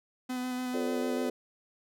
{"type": "tone with vibrato", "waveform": "45% pulse", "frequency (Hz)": 252, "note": "B3", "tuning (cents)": 35, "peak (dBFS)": -32, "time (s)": [0.29, 1.3], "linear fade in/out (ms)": 10, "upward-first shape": "square", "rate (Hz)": 6.8, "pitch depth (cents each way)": 11}
{"type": "chord", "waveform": "sine", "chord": "D minor seventh", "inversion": "first", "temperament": "just", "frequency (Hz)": [352.4, 440.5, 528.6, 587.3], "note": ["F4", "A4", "C5", "D5"], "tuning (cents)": [16, 2, 18, 0], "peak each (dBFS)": [-36, -35, -38, -40], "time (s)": [0.74, 1.3], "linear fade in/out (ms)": 2}
{"effects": []}